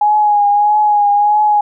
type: tone with vibrato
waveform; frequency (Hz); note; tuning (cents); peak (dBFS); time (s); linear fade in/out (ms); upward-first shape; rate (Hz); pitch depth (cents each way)
sine; 830.6; G#5; 0; -8; 0.01-1.61; 5; triangle; 1.6; 37
effects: none